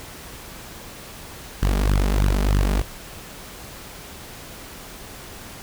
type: tone with flanger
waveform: sawtooth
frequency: 49 Hz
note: G1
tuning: in tune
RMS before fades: -19 dBFS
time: 1.62-2.82 s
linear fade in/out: 10 ms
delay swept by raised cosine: 0.61 to 5.01 ms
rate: 3.2 Hz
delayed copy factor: +0.95
effects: pink hiss -39 dBFS RMS until 5.62 s